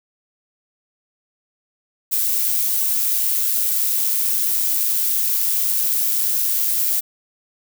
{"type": "noise with amplitude modulation", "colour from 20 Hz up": "violet", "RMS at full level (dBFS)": -18, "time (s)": [2.11, 7.01], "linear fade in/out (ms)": 20, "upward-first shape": "sine", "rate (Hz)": 109, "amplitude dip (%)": 30, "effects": []}